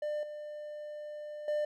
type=tone with level steps; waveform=triangle; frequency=598 Hz; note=D5; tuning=31 cents sharp; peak=-30 / -38 / -27 dBFS; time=0.02-1.65 s; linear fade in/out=5 ms; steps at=0.23 / 1.48 s; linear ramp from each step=2 ms; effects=none